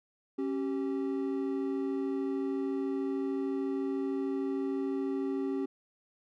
triangle tone pair together, 273.3 / 386.9 Hz, C#4 / G4, -24 / -23 cents, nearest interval tritone, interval 601 cents, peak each -30 / -32 dBFS, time 0.38-5.66 s, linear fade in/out 10 ms, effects none

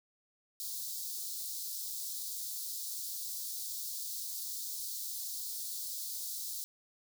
white high-pass noise, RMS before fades -40 dBFS, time 0.6-6.64 s, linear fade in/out 0 ms, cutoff 3900 Hz, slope 48 dB/octave, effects none

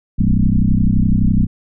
sine tone with frequency modulation, 107.6 Hz, A2, 38 cents flat, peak -10 dBFS, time 0.18-1.47 s, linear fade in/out 20 ms, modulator 31.8 Hz, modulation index 4, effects none

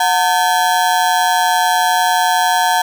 35% pulse ring-modulated tone, 814 Hz, G#5, 35 cents flat, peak -7 dBFS, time 0-2.82 s, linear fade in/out 5 ms, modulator 85.6 Hz, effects none

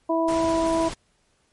harmonic tone, 328.1 Hz, E4, 8 cents flat, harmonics 1 / 2 / 3, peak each -23 / -23 / -26 dBFS, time 0.09-0.89 s, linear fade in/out 10 ms
pink noise, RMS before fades -34 dBFS, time 0.28-0.94 s, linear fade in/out 5 ms
effects pink hiss -66 dBFS RMS until 1.52 s + MP3 48 kbps

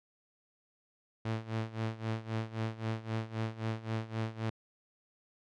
sawtooth tone with tremolo, 111.5 Hz, A2, 23 cents sharp, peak -27 dBFS, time 1.25-4.5 s, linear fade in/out 5 ms, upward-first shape sine, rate 3.8 Hz, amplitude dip 85%, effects low-pass 4000 Hz 12 dB/octave

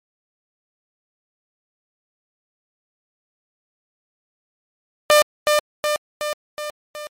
sawtooth tone with echo, 599 Hz, D5, 34 cents sharp, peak -6 dBFS, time 5.1-5.22 s, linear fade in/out 0 ms, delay 370 ms, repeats 5, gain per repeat -4 dB, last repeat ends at 7.07 s, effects MP3 64 kbps

